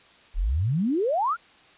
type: exponential sweep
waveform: sine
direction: up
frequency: 34.42 to 1480 Hz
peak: -21 dBFS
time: 0.34-1.37 s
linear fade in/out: 50 ms
effects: white hiss -54 dBFS RMS until 1.77 s + resampled to 8000 Hz